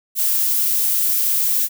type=noise; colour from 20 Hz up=violet; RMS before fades=-18 dBFS; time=0.15-1.69 s; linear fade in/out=50 ms; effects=none